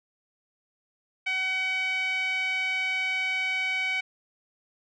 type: tone with band-pass filter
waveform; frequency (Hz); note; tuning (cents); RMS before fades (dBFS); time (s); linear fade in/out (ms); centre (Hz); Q
sawtooth; 755; F#5; +35; -28; 1.26-4.01; 10; 2400; 6.5
effects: resampled to 22050 Hz